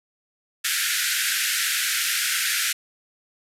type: band-pass noise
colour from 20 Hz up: pink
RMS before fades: -24 dBFS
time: 0.64-2.73 s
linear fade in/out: 10 ms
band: 1400 to 14000 Hz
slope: 96 dB/octave
effects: none